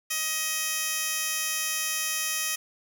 15% pulse tone with high-pass filter, 630 Hz, D#5, 21 cents sharp, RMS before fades -29 dBFS, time 0.1-2.56 s, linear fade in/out 10 ms, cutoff 3600 Hz, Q 0.67, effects none

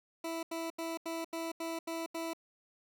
20% pulse tone bursts, 329.6 Hz, E4, in tune, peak -31 dBFS, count 8, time 0.24-2.334 s, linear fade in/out 5 ms, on 190 ms, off 82 ms, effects none

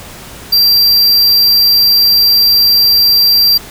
square tone, 4720 Hz, D8, 8 cents sharp, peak -6 dBFS, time 0.52-3.58 s, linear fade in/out 10 ms, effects pink hiss -31 dBFS RMS until 3.7 s

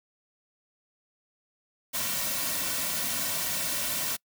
white noise with comb filter, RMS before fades -30 dBFS, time 1.93-4.17 s, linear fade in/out 20 ms, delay 2.4 ms, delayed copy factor -0.6, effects noise-tail reverb RT60 0.1 s tail -26 dB re dry

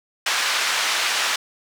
pink band-pass noise, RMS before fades -22 dBFS, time 0.26-1.36 s, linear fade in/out 5 ms, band 1300 to 6000 Hz, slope 12 dB/octave, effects none

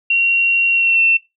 sine tone with pitch glide, 2746 to 2700 Hz, F7 to E7, -30 to +41 cents, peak -11 dBFS, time 0.1-1.17 s, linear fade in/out 5 ms, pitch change -29 cents, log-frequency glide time 0.71-1.01 s, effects noise-tail reverb RT60 0.2 s tail -18 dB re dry

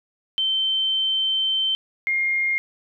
sine tone pair in turn, 3100 / 2127 Hz, G7 / C7, -20 / +28 cents, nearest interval perfect fifth, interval 652 cents, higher first, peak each -19 dBFS, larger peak neither, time 0.38-1.75 / 2.07-2.58 s, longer first, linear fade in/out 0 ms, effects none

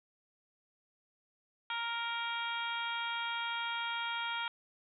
harmonic tone, 466.2 Hz, A#4, in tune, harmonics 2 / 3 / 4 / 5 / 6 / 7 / 8, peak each -39 / -39 / -47 / -42 / -49 / -41 / -50 dBFS, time 1.7-4.48 s, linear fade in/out 2 ms, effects none

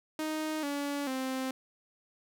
sawtooth tone with pitch steps, 311.1 / 285.3 / 261.6 Hz, D#4 / C#4 / C4, 0 / +50 / 0 cents, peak -28 dBFS, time 0.19-1.51 s, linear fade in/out 2 ms, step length 440 ms, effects none

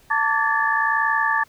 sine tone cluster, 893 / 1155 / 1708 / 1769 Hz, A5 / D6 / G#6 / A6, +25 / -29 / +48 / +9 cents, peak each -23 dBFS, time 0.1-1.44 s, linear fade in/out 10 ms, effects pink hiss -55 dBFS RMS until 1.48 s

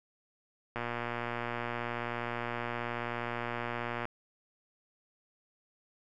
click train, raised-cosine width 0.5 ms, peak -20 dBFS, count 393, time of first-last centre 0.76-4.054 s, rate 119 Hz, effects none

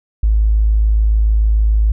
triangle tone with tanh clipping, 53.5 Hz, A1, 48 cents flat, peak -9 dBFS, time 0.23-1.92 s, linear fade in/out 5 ms, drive 3 dB, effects none

